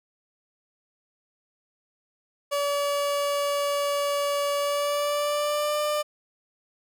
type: tone with pitch glide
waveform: 30% pulse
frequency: 572 to 597 Hz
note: D5 to D5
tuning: -46 to +28 cents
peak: -21 dBFS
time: 2.51-6.03 s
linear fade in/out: 20 ms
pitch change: +74 cents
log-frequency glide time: 4.57-5.8 s
effects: none